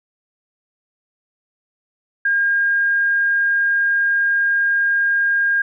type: tone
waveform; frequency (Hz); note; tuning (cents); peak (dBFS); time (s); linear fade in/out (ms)
sine; 1615; G#6; -49; -14; 2.25-5.62; 5
effects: none